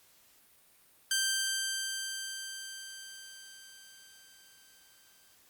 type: tone with exponential decay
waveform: 10% pulse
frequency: 1568 Hz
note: G6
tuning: in tune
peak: -18 dBFS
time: 1.11-5.35 s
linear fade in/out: 2 ms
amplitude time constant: 920 ms
effects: white hiss -63 dBFS RMS until 5.49 s + Opus 48 kbps